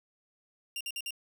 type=tone bursts; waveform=sawtooth; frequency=2786 Hz; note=F7; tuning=5 cents flat; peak=-31 dBFS; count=4; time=0.76-1.107 s; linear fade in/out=2 ms; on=47 ms; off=53 ms; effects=none